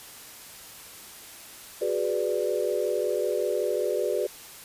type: chord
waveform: sine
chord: G# half-diminished seventh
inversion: third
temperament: equal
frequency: 370 / 415.3 / 493.9 / 587.3 Hz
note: F#4 / G#4 / B4 / D5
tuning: 0 / 0 / 0 / 0 cents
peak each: -30 / -29 / -29 / -30 dBFS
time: 1.81-4.27 s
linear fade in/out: 10 ms
effects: white hiss -45 dBFS RMS until 4.64 s + resampled to 32000 Hz